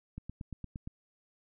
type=click train; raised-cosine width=5 ms; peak=-28 dBFS; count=7; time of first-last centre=0.18-0.874 s; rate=8.64 Hz; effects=none